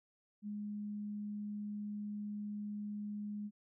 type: tone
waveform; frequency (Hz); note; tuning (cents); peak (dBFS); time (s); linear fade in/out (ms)
sine; 207.7; G#3; 0; -39; 0.42-3.51; 50
effects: none